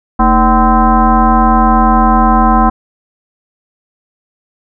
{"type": "tone with frequency modulation", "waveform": "sine", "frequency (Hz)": 493.9, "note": "B4", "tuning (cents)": 0, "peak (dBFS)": -5, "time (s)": [0.19, 2.7], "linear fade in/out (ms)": 10, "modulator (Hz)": 269, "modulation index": 2.6, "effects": []}